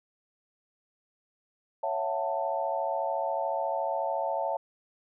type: chord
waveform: sine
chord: F# minor seventh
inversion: second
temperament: just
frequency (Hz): 555 / 666 / 740 / 888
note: C#5 / E5 / F#5 / A5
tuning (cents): +2 / +18 / 0 / +16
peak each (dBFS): -33 / -32 / -35 / -32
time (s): 1.83-4.57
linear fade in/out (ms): 5
effects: none